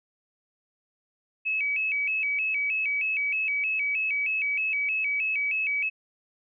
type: tone with vibrato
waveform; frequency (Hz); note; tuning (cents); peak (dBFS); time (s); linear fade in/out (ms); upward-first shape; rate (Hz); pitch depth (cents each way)
sine; 2427; D#7; -44; -24; 1.45-5.9; 20; square; 3.2; 110
effects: none